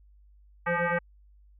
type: tone with frequency modulation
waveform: sine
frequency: 523.3 Hz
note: C5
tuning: in tune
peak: -24 dBFS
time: 0.66-0.99 s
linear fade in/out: 10 ms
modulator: 346 Hz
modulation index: 4.3
effects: added 50 Hz sine -54 dBFS peak until 1.59 s